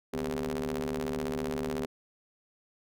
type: ring-modulated tone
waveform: sawtooth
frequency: 74.2 Hz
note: D2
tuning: 18 cents sharp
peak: -24 dBFS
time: 0.13-1.86 s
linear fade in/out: 10 ms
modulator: 326 Hz
effects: none